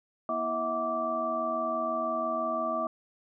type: tone cluster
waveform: sine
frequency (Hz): 239.7 / 328.2 / 645 / 731 / 1165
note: A#3 / E4 / E5 / F#5 / D6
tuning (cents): +48 / -8 / -38 / -21 / -14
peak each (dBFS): -38 / -40 / -31 / -40 / -31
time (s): 0.29-2.87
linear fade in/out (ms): 2
effects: none